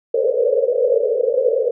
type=band-pass noise; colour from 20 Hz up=white; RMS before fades=-17 dBFS; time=0.14-1.71 s; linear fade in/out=5 ms; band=450 to 550 Hz; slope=96 dB/octave; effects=none